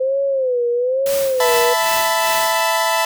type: tone with vibrato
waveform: sine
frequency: 514 Hz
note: C5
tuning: 31 cents flat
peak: -15 dBFS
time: 0-1.74 s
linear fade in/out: 10 ms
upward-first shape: sine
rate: 1.1 Hz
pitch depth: 130 cents each way
type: noise with tremolo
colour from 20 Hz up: white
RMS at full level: -25 dBFS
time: 1.06-2.61 s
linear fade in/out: 0 ms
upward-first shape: sine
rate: 2.5 Hz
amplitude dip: 70%
type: chord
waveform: sawtooth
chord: E suspended fourth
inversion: none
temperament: equal with one note detuned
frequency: 659.3 / 880 / 996.9 Hz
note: E5 / A5 / B5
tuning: 0 / 0 / +16 cents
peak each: -16 dBFS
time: 1.4-3.05 s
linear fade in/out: 2 ms
effects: none